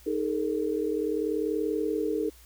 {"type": "chord", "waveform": "sine", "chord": "D# suspended fourth", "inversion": "none", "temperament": "equal with one note detuned", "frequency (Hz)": [311.1, 415.3, 455.8], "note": ["D#4", "G#4", "A#4"], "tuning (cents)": [0, 0, -39], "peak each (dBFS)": -30, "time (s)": [0.06, 2.3], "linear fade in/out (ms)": 10, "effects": ["added 60 Hz sine -53 dBFS peak until 2.45 s", "white hiss -56 dBFS RMS until 2.45 s"]}